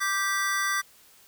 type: chord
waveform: square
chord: G major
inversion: second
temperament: just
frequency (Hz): 1176 / 1568 / 1960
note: D6 / G6 / B6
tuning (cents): +2 / 0 / -14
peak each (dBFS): -30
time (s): 0-0.82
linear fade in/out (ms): 20
effects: white hiss -56 dBFS RMS until 1.27 s